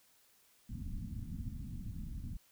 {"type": "low-pass noise", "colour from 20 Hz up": "pink", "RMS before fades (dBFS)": -42, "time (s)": [0.69, 2.37], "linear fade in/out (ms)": 10, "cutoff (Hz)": 250, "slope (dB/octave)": 48, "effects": ["white hiss -68 dBFS RMS until 2.51 s"]}